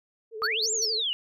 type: tone with vibrato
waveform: sine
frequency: 440 Hz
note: A4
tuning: in tune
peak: -34 dBFS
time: 0.31-1.03 s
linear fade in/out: 50 ms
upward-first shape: sine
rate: 12 Hz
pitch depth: 63 cents each way
type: exponential two-way sweep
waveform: sine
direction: up then down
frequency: 1175 to 7580 to 2814 Hz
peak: -25 dBFS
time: 0.42-1.13 s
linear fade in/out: 0 ms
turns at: 0.71 s
type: tone bursts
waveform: triangle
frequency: 4435 Hz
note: C#8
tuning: in tune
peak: -25 dBFS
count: 3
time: 0.43-0.859 s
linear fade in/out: 10 ms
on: 43 ms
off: 150 ms
effects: none